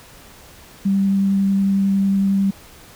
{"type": "tone with vibrato", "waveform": "sine", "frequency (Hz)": 196, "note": "G3", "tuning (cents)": 0, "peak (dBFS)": -14, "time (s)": [0.85, 2.51], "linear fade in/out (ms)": 10, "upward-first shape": "sine", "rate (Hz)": 11, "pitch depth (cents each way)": 8, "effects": ["pink hiss -44 dBFS RMS until 2.95 s"]}